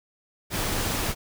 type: noise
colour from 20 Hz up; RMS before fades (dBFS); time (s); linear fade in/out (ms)
pink; -27; 0.5-1.15; 50
effects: none